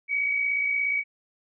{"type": "tone pair together", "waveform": "sine", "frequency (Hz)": [2211, 2268], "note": ["C#7", "C#7"], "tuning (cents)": [-5, 39], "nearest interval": "unison", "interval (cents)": 44, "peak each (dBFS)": [-33, -23], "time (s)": [0.08, 1.04], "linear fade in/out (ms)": 50, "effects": []}